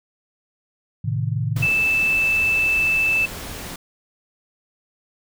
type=chord; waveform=sine; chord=A diminished; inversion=none; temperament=equal; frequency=110 / 130.81 / 155.56 Hz; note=A2 / C3 / Eb3; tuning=0 / 0 / 0 cents; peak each=-23 / -25 / -26 dBFS; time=1.04-1.66 s; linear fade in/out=10 ms
type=noise; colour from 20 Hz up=pink; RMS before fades=-33 dBFS; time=1.56-3.76 s; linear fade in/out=5 ms
type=tone; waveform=sine; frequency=2637 Hz; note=E7; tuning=in tune; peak=-16 dBFS; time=1.62-3.26 s; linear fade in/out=10 ms
effects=none